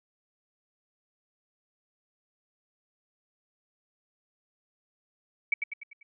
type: tone with echo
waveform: sine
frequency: 2274 Hz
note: C#7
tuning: 44 cents sharp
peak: -20 dBFS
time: 5.52-5.54 s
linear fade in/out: 5 ms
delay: 98 ms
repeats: 5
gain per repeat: -6 dB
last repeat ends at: 6.03 s
effects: none